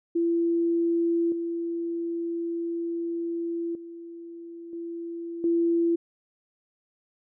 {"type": "tone with level steps", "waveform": "sine", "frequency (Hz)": 337.6, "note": "E4", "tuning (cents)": 41, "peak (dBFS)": [-21, -27, -38, -32, -20], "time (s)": [0.15, 5.96], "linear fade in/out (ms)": 10, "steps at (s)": [1.32, 3.75, 4.73, 5.44], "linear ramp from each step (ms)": 2, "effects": []}